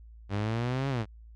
sawtooth exponential two-way sweep, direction up then down, 98 to 140.1 to 102 Hz, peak -24 dBFS, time 0.29-1.06 s, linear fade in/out 50 ms, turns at 0.89 s, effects added 56 Hz sine -47 dBFS peak until 1.35 s + low-pass 4000 Hz 12 dB/octave

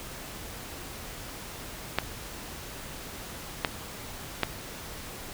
clicks, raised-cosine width 0.3 ms, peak -7 dBFS, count 3, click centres 1.986 / 3.648 / 4.433 s, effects pink hiss -41 dBFS RMS until 5.33 s

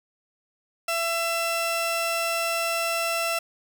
sawtooth tone pair together, 670 / 1340 Hz, E5 / E6, +28 / +28 cents, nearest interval octave, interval 1200 cents, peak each -23 / -21 dBFS, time 0.88-3.39 s, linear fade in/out 5 ms, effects none

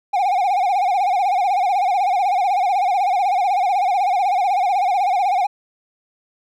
triangle tone with vibrato, 764 Hz, G5, 45 cents flat, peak -13 dBFS, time 0.13-5.47 s, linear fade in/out 10 ms, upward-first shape sine, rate 16 Hz, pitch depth 130 cents each way, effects none

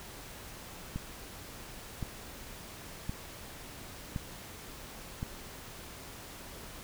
click train, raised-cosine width 5 ms, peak -22 dBFS, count 5, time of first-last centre 0.96-5.229 s, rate 0.937 Hz, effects pink hiss -47 dBFS RMS until 6.83 s

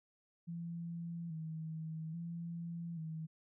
sine tone with vibrato, 164.2 Hz, E3, 6 cents flat, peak -40 dBFS, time 0.47-3.27 s, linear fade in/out 20 ms, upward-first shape square, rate 0.6 Hz, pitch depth 51 cents each way, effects none

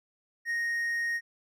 triangle tone, 1864.7 Hz, A#6, in tune, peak -26 dBFS, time 0.45-1.21 s, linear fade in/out 50 ms, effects none

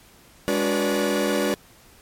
45% pulse tone cluster, 205 / 289.9 / 368.2 / 485.6 / 574 Hz, G#3 / D4 / F#4 / B4 / D5, -22 / -22 / -8 / -29 / -40 cents, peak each -27 dBFS, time 0.48-1.54 s, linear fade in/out 0 ms, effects pink hiss -52 dBFS RMS until 2.01 s + MP3 64 kbps

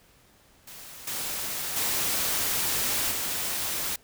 white noise with level steps, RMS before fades -44 / -32 / -27 / -30 dBFS, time 0.67-3.96 s, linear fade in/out 5 ms, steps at 1.07 / 1.76 / 3.11 s, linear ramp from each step 5 ms, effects pink hiss -59 dBFS RMS until 4.03 s

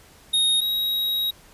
square tone pair in turn, 3729 / 3810 Hz, A#7 / A#7, 0 / +37 cents, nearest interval unison, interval 37 cents, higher second, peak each -18 / -22 dBFS, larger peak first, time 0.33-0.61 / 0.61-1.31 s, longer second, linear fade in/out 10 ms, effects pink hiss -51 dBFS RMS until 1.53 s + resampled to 32000 Hz

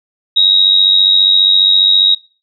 sine tone with amplitude modulation, 3791 Hz, A#7, 28 cents sharp, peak -3 dBFS, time 0.36-2.15 s, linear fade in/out 10 ms, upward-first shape sine, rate 94.8 Hz, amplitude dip 70%, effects noise-tail reverb RT60 0.4 s tail -21 dB re dry

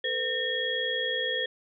sine tone cluster, 444.4 / 505 / 1817 / 3310 Hz, A4 / B4 / A#6 / G#7, +17 / +39 / -45 / -6 cents, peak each -37 / -33 / -31 / -30 dBFS, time 0.04-1.46 s, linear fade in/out 5 ms, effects none

